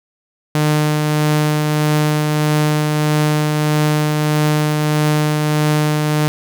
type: tone with tremolo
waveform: sawtooth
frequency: 151.4 Hz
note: D#3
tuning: 47 cents flat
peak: -8 dBFS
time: 0.55-6.28 s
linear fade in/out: 0 ms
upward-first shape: triangle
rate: 1.6 Hz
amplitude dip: 30%
effects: none